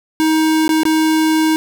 square tone with dropouts, 315.6 Hz, D#4, 25 cents sharp, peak -12 dBFS, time 0.2-1.56 s, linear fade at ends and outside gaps 0 ms, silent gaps 0.679-0.692 / 0.833-0.853 s, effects none

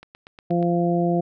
click train, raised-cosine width 0.3 ms, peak -26 dBFS, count 6, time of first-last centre 0.03-0.627 s, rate 8.37 Hz
harmonic tone, 172.8 Hz, F3, 18 cents flat, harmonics 1 / 2 / 3 / 4, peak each -21 / -23 / -28 / -25 dBFS, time 0.5-1.21 s, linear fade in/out 10 ms
effects none

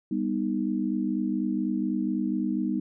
sine chord, G augmented, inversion none, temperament equal with one note detuned, 198.96 / 246.9 / 311.1 Hz, G3 / B3 / D#4, +26 / 0 / 0 cents, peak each -29 dBFS, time 0.11-2.8 s, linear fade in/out 5 ms, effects none

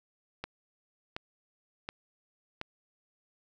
click train, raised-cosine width 0.3 ms, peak -20 dBFS, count 4, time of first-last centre 0.44-2.614 s, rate 1.38 Hz, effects none

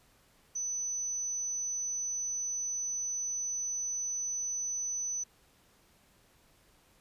sine tone, 6000 Hz, F#8, 23 cents sharp, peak -32 dBFS, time 0.55-5.24 s, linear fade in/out 10 ms, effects pink hiss -65 dBFS RMS until 7 s + resampled to 32000 Hz

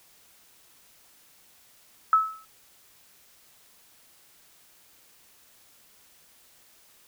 sine tone with exponential decay, 1299 Hz, E6, 26 cents flat, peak -13 dBFS, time 2.13-2.45 s, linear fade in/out 1 ms, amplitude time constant 68 ms, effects white hiss -58 dBFS RMS until 7.07 s

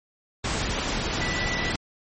sine tone in noise, 1973 Hz, B6, 2 cents flat, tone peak -29 dBFS, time 1.21-1.72 s, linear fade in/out 5 ms, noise pink, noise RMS -27 dBFS, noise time 0.44-1.76 s, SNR -5 dB, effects MP3 32 kbps

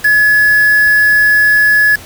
sine tone with quantisation, 1700 Hz, G#6, 40 cents sharp, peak -6 dBFS, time 0.04-1.96 s, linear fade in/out 10 ms, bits 3, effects pink hiss -33 dBFS RMS until 2.05 s

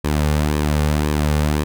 sawtooth tone with flanger, 75 Hz, D2, 37 cents sharp, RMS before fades -18 dBFS, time 0.04-1.64 s, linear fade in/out 10 ms, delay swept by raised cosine 1.4 to 3.1 ms, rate 1.9 Hz, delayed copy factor -0.5, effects none

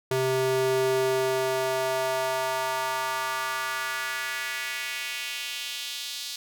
square tone with high-pass filter sweep, 130.81 Hz, C3, in tune, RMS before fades -28 dBFS, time 0.11-6.36 s, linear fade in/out 2 ms, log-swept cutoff 270 to 4100 Hz, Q 2.1, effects none

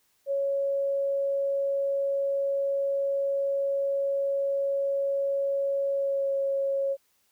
sine tone with pitch glide, 554.4 to 549.3 Hz, C#5 to C#5, 0 to -16 cents, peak -24 dBFS, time 0.26-6.97 s, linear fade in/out 50 ms, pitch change -16 cents, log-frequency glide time 5.93-6.33 s, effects white hiss -69 dBFS RMS until 7.31 s

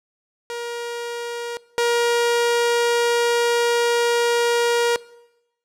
sawtooth tone pair in turn, 473.7 / 473.7 Hz, A#4 / A#4, +28 / +28 cents, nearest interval unison, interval 0 cents, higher neither, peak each -23 / -13 dBFS, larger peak second, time 0.5-1.57 / 1.78-4.96 s, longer second, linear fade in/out 0 ms, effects noise-tail reverb RT60 0.9 s tail -21 dB re dry + low-pass 10000 Hz 12 dB/octave

